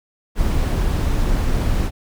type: noise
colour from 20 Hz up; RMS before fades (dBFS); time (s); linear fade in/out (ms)
brown; -18; 0.35-1.91; 50
effects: none